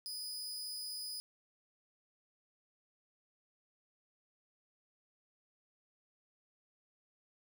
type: tone with amplitude modulation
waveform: sawtooth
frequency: 4978 Hz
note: D#8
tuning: in tune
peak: -35 dBFS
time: 0.06-1.2 s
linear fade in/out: 0 ms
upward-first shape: sine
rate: 245 Hz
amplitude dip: 65%
effects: none